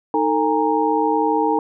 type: tone cluster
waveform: sine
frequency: 310.4 / 447.7 / 820 / 931 Hz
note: D#4 / A4 / G#5 / A#5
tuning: -4 / +30 / -22 / -2 cents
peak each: -21 dBFS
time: 0.14-1.59 s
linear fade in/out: 2 ms
effects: none